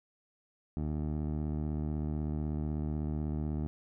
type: tone with low-pass filter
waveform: 15% pulse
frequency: 76.1 Hz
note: D#2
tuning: 38 cents flat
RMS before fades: -34 dBFS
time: 0.77-3.67 s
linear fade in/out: 0 ms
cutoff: 480 Hz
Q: 0.59
effects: none